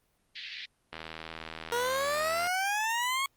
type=band-pass noise; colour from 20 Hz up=white; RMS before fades=-40 dBFS; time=0.35-0.66 s; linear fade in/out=10 ms; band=1800 to 4400 Hz; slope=48 dB/octave
type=click train; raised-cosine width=0.3 ms; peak=-23 dBFS; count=125; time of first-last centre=0.93-2.47 s; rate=80.5 Hz
type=exponential sweep; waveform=20% pulse; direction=up; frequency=469.1 to 1108.7 Hz; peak=-23 dBFS; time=1.72-3.26 s; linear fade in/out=2 ms
effects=pink hiss -72 dBFS RMS until 3.36 s + Opus 32 kbps